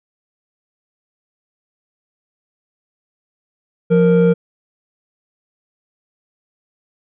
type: tone pair together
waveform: triangle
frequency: 174.61 / 466.2 Hz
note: F3 / A#4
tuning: 0 / 0 cents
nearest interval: octave + perfect fourth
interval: 1700 cents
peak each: -10 dBFS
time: 3.9-4.34 s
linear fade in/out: 20 ms
effects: resampled to 8000 Hz